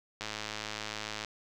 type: click train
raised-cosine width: 0.2 ms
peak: -19 dBFS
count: 112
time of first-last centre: 0.21-1.247 s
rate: 107 Hz
effects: none